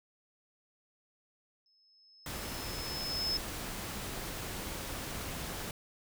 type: tone with exponential growth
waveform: sine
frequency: 5200 Hz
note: E8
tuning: 24 cents flat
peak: -29 dBFS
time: 1.66-3.37 s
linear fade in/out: 1 ms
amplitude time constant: 370 ms
type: noise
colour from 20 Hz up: pink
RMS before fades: -40 dBFS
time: 2.26-5.71 s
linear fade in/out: 2 ms
effects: none